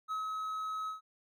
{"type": "tone with ADSR envelope", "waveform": "triangle", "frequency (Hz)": 1281, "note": "E6", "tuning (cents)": -50, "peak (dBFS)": -31, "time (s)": [0.08, 1.01], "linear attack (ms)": 36, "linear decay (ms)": 130, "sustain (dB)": -2, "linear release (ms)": 130, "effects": []}